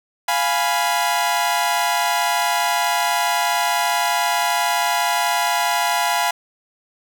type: chord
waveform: sawtooth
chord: F diminished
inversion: none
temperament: equal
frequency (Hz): 698.5 / 830.6 / 987.8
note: F5 / Ab5 / Cb6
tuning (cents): 0 / 0 / 0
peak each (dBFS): -18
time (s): 0.28-6.31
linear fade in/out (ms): 5
effects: none